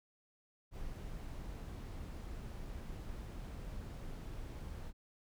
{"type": "noise", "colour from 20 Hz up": "brown", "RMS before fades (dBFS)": -45, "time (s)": [0.71, 4.93], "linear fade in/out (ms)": 50, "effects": []}